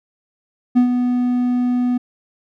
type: tone with ADSR envelope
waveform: triangle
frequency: 246.9 Hz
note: B3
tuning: in tune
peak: -6 dBFS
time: 0.75-1.98 s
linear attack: 22 ms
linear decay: 100 ms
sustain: -7 dB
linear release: 10 ms
effects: none